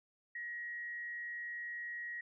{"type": "tone with frequency modulation", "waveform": "sine", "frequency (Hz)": 1900, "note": "A#6", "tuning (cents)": 33, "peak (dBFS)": -40, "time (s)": [0.35, 2.21], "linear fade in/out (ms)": 5, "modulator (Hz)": 150, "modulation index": 0.25, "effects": []}